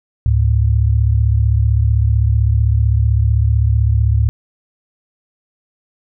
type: tone pair together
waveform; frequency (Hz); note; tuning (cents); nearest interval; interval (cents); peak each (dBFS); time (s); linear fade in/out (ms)
sine; 72 / 107.7; D2 / A2; -34 / -37; perfect fifth; 697; -13; 0.26-4.29; 0
effects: none